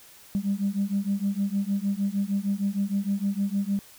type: beating tone pair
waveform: sine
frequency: 196 / 202.5 Hz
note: G3 / G#3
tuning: 0 / -43 cents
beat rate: 6.5 Hz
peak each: -26 dBFS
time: 0.35-3.79 s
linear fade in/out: 0 ms
effects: tanh soft clip ceiling -17 dBFS + white hiss -51 dBFS RMS until 3.98 s